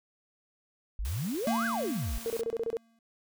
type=exponential two-way sweep; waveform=sine; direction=up then down; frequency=43.65 to 1661.2 to 43.65 Hz; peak=-30 dBFS; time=0.99-2.18 s; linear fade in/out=0 ms; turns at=1.66 s
type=noise; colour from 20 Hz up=white; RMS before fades=-44 dBFS; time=1.05-2.41 s; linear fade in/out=0 ms
type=tone with exponential decay; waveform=square; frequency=228.5 Hz; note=A#3; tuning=34 cents flat; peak=-27 dBFS; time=1.47-2.99 s; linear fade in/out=2 ms; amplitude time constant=330 ms
type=tone bursts; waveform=sine; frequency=458.5 Hz; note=A#4; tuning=29 cents flat; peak=-28 dBFS; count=8; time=2.26-2.769 s; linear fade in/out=0 ms; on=40 ms; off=27 ms
effects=none